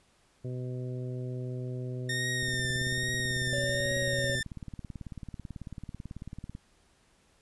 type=harmonic tone; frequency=126 Hz; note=B2; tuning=35 cents sharp; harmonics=1 / 2 / 3 / 4 / 5; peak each=-34 / -43 / -42 / -47 / -51 dBFS; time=0.44-4.4 s; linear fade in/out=10 ms
type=tone with vibrato; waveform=sawtooth; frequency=1830 Hz; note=A#6; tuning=32 cents flat; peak=-27 dBFS; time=2.09-4.43 s; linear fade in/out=5 ms; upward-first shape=triangle; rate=1.2 Hz; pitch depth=48 cents each way
type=click train; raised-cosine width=5 ms; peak=-28 dBFS; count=76; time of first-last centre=2.43-6.551 s; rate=18.2 Hz
type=tone with pitch glide; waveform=triangle; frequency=567 to 557.6 Hz; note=C#5 to C#5; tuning=+39 to +10 cents; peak=-30 dBFS; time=3.53-4.35 s; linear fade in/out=2 ms; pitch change=-29 cents; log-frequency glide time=3.8-3.95 s
effects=pink hiss -66 dBFS RMS until 7.41 s + resampled to 24000 Hz